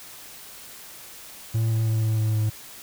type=tone with pitch steps; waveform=triangle; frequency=112.8 / 111.83 / 110.86 / 109.91 / 108.96 / 108.02 Hz; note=A2 / A2 / A2 / A2 / A2 / A2; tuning=+44 / +29 / +13 / -1 / -16 / -31 cents; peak=-18 dBFS; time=1.54-2.5 s; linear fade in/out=10 ms; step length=160 ms; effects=white hiss -43 dBFS RMS until 2.82 s